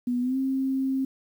sine tone with pitch glide, 245.4 to 266.1 Hz, B3 to C4, -11 to +29 cents, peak -23 dBFS, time 0.07-1.05 s, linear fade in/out 5 ms, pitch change +140 cents, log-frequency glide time 0.21-0.37 s, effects 9-bit

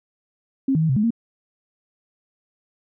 sine tone with pitch steps, 268.9 / 158.5 / 160.5 / 131.2 / 210.3 / 230.9 Hz, C4 / D#3 / E3 / C3 / G#3 / A#3, +47 / +32 / -46 / +5 / +22 / -16 cents, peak -16 dBFS, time 0.68-1.106 s, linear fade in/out 5 ms, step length 71 ms, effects none

